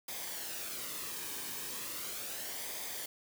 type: noise with flanger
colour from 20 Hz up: white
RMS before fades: -41 dBFS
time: 0.08-3.06 s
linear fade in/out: 5 ms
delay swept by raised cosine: 0.71 to 1.49 ms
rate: 0.37 Hz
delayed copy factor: -0.5
effects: none